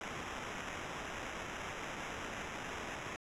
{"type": "noise with sample-and-hold", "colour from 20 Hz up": "violet", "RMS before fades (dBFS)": -43, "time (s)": [0.01, 3.16], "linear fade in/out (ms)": 0, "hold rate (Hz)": 4410, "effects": ["low-pass 7000 Hz 12 dB/octave"]}